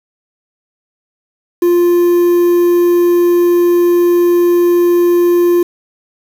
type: tone with quantisation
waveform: triangle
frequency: 349.2 Hz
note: F4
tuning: in tune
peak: -5 dBFS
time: 1.62-5.63 s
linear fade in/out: 5 ms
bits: 5
effects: none